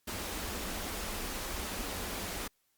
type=band-stop noise; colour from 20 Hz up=pink; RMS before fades=-38 dBFS; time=0.07-2.48 s; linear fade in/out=10 ms; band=100 to 170 Hz; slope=96 dB/octave; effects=white hiss -75 dBFS RMS until 2.77 s + Opus 48 kbps